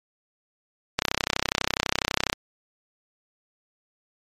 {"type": "click train", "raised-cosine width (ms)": 0.2, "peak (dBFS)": -3, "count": 44, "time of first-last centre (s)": [0.99, 2.33], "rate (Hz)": 32.1, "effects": ["MP3 96 kbps"]}